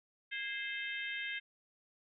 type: harmonic tone with a mistuned harmonic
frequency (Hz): 523.3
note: C5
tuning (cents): 0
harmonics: 3 / 4 / 5 / 6 / 7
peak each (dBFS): -42 / -41 / -45 / -45 / -50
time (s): 0.31-1.4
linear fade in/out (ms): 20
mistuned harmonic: 3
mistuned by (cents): +72
effects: none

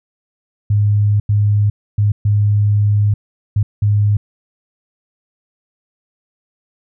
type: tone bursts at uneven times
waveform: sine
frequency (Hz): 103.6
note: G#2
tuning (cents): -4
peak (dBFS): -10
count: 6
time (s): 0.7-1.2 / 1.29-1.7 / 1.98-2.12 / 2.25-3.14 / 3.56-3.63 / 3.82-4.17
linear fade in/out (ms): 5
effects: none

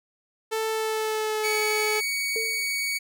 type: tone with pitch glide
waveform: sawtooth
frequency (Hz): 441.6 to 427.8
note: A4 to A4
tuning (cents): +6 to -49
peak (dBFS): -21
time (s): 0.51-2.01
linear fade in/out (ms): 20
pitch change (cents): -55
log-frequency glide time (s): 0.69-1.58
type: tone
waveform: sawtooth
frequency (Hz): 2244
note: C#7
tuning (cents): +21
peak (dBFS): -22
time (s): 1.43-2.99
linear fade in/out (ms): 20
type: tone with exponential decay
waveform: sine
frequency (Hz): 448.3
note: A4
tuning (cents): +32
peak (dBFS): -26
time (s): 2.36-2.75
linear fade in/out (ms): 1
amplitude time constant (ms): 83
effects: none

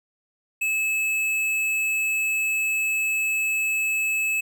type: tone with tanh clipping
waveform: sine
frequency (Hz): 2600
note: E7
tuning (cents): -24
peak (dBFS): -23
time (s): 0.61-4.41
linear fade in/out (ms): 10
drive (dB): 14
effects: none

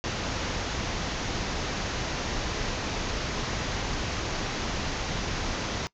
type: low-pass noise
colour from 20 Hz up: pink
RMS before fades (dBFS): -31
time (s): 0.04-5.87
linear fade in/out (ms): 0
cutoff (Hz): 6800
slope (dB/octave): 96
effects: noise-tail reverb RT60 0.1 s tail -21 dB re dry

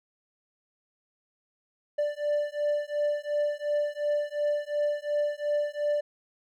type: beating tone pair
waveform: triangle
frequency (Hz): 587.3 / 590.1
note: D5 / D5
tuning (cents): 0 / +8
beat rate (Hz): 2.8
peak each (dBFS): -27 / -27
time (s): 1.98-6.01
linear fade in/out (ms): 10
effects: none

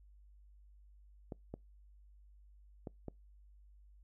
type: clicks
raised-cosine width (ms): 2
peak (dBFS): -29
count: 4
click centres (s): 1.322 / 1.54 / 2.872 / 3.083
effects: noise-tail reverb RT60 0.2 s tail -26 dB re dry + added 50 Hz sine -58 dBFS peak until 4.03 s

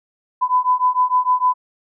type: beating tone pair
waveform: sine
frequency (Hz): 1000 / 1006.6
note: B5 / B5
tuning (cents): +21 / +33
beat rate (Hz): 6.6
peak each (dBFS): -17 / -17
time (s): 0.41-1.54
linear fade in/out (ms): 20
effects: none

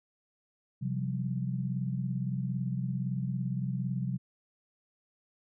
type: chord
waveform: sine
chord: C suspended fourth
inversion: none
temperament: equal with one note detuned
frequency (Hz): 130.81 / 174.61 / 192.3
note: C3 / F3 / G3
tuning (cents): 0 / 0 / -33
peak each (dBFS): -32 / -36 / -36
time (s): 0.81-4.18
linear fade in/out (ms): 20
effects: none

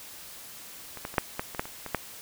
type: clicks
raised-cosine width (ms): 0.5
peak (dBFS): -24 / -18 / -26 / -6 / -14 / -23 / -12 / -25 / -21 / -10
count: 10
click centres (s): 0.973 / 1.051 / 1.141 / 1.182 / 1.395 / 1.548 / 1.595 / 1.655 / 1.863 / 1.947
effects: white hiss -45 dBFS RMS until 2.21 s

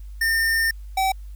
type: tone pair in turn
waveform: square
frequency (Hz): 1812 / 766.7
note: A#6 / G5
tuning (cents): -50 / -39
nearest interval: octave + minor third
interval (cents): 1489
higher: first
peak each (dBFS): -19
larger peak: neither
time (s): 0.21-0.71 / 0.97-1.12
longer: first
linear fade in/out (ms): 5
effects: added 50 Hz sine -34 dBFS peak until 1.35 s + white hiss -61 dBFS RMS until 1.35 s

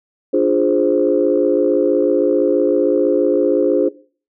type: chord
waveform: sine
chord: D half-diminished seventh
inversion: none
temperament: equal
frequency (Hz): 293.7 / 349.2 / 415.3 / 523.3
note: D4 / F4 / Ab4 / C5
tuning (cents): 0 / 0 / 0 / 0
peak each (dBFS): -17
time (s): 0.33-3.89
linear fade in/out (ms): 10
effects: noise-tail reverb RT60 0.4 s tail -18 dB re dry + tanh soft clip ceiling -2 dBFS

